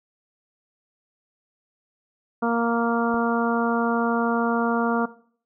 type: harmonic tone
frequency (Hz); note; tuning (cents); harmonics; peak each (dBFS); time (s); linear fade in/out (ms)
233.1; A#3; 0; 1 / 2 / 3 / 4 / 5 / 6; -23 / -26 / -28 / -29 / -30 / -31; 2.42-5.06; 10
type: click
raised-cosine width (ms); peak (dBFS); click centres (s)
2; -24; 3.143
effects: noise-tail reverb RT60 0.5 s tail -17 dB re dry